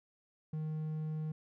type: tone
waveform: triangle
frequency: 155.56 Hz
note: D#3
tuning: in tune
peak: -33 dBFS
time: 0.53-1.32 s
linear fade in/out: 5 ms
effects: none